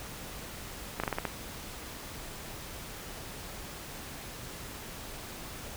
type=slowing click train; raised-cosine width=0.5 ms; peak=-15 dBFS; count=6; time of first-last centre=1-1.253 s; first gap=36 ms; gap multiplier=1.17; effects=pink hiss -43 dBFS RMS until 5.76 s